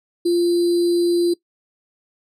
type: tone with sample-and-hold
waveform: sine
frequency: 346 Hz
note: F4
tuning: 16 cents flat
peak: -14 dBFS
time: 0.25-1.34 s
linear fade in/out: 10 ms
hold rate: 4410 Hz
effects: noise-tail reverb RT60 0.1 s tail -20 dB re dry + low-pass 11000 Hz 12 dB/octave